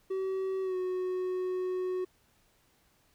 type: tone with pitch glide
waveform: triangle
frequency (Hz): 381 to 368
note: G4 to F#4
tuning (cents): -49 to -9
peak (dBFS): -28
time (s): 0.1-2.05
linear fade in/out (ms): 10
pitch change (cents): -60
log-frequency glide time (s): 0.62-0.76
effects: pink hiss -68 dBFS RMS until 3.14 s